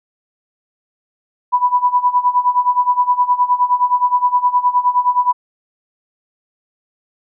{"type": "tone with tremolo", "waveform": "sine", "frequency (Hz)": 987.8, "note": "B5", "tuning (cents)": 0, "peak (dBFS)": -8, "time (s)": [1.52, 5.33], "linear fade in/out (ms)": 20, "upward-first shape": "sine", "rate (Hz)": 9.6, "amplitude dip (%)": 85, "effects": []}